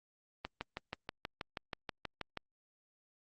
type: click train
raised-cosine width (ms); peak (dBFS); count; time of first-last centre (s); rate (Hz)
0.3; -22; 13; 0.45-2.373; 6.24
effects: Opus 32 kbps